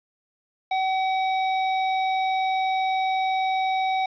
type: tone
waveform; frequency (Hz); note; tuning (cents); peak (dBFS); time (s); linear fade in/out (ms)
square; 759; F#5; +44; -22; 0.71-4.06; 5
effects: resampled to 11025 Hz + 9-bit